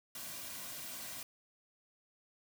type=noise with comb filter; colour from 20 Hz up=white; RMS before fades=-45 dBFS; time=0.15-1.23 s; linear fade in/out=2 ms; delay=2.3 ms; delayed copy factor=-0.55; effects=none